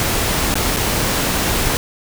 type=noise with dropouts; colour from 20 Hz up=pink; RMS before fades=-18 dBFS; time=0-1.77 s; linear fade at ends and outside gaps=0 ms; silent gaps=0.541-0.555 / 0.763-0.769 s; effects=none